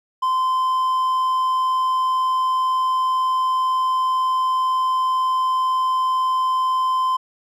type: tone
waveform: triangle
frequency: 1033 Hz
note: C6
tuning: 22 cents flat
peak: -15 dBFS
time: 0.22-7.17 s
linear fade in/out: 10 ms
effects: none